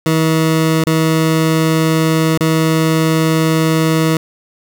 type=tone with dropouts; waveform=20% pulse; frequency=160 Hz; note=D#3; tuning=49 cents sharp; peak=-6 dBFS; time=0.06-4.17 s; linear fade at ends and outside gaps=2 ms; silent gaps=0.839-0.868 / 2.375-2.407 s; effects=8-bit